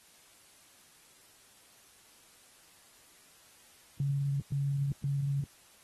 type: tone bursts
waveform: sine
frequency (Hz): 140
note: C#3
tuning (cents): +18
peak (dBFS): -28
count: 3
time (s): 4-5.44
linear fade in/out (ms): 2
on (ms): 400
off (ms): 120
effects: white hiss -60 dBFS RMS until 5.83 s + AAC 32 kbps